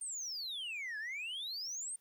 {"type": "exponential two-way sweep", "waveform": "sine", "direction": "down then up", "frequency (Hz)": [9010, 1660, 9010], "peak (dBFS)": -36, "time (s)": [0.01, 1.96], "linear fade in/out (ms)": 5, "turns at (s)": 0.98, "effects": ["tanh soft clip ceiling -38 dBFS", "white hiss -75 dBFS RMS until 2 s"]}